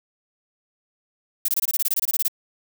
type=noise bursts; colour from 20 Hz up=violet; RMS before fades=-21 dBFS; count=15; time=1.45-2.282 s; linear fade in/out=5 ms; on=34 ms; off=23 ms; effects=none